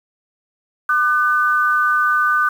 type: tone pair together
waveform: sine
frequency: 1200 / 1504.9 Hz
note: D6 / F#6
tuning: +37 / +29 cents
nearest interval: major third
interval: 392 cents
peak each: -16 dBFS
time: 0.89-2.49 s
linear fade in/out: 5 ms
effects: 7-bit